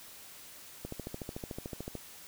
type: click train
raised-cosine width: 2 ms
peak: -25 dBFS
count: 16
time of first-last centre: 0.85-1.953 s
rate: 13.6 Hz
effects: white hiss -51 dBFS RMS until 2.27 s